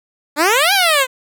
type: exponential two-way sweep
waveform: 10% pulse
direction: up then down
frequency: 280 to 823 to 500 Hz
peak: -3 dBFS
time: 0.36-1.07 s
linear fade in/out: 50 ms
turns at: 0.73 s
effects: none